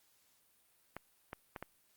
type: clicks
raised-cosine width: 0.5 ms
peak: -27 dBFS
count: 4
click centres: 0.966 / 1.331 / 1.562 / 1.626 s
effects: white hiss -71 dBFS RMS until 1.96 s + Opus 48 kbps